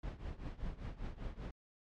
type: noise with tremolo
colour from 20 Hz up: brown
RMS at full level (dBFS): -40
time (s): 0.03-1.51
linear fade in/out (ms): 5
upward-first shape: triangle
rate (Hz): 5.1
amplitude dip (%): 90
effects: low-pass 4000 Hz 12 dB/octave + MP3 96 kbps